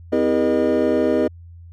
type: tone cluster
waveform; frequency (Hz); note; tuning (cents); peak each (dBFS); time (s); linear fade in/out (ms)
triangle; 255.7 / 324.1 / 405.5 / 478 / 610; C4 / E4 / G#4 / A#4 / D#5; -40 / -29 / -41 / +43 / -34; -20; 0.12-1.28; 10
effects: added 85 Hz sine -38 dBFS peak until 1.72 s